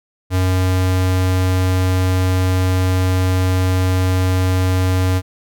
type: tone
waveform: square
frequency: 92.5 Hz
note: F#2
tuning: in tune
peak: -14 dBFS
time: 0.3-5.22 s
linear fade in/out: 50 ms
effects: none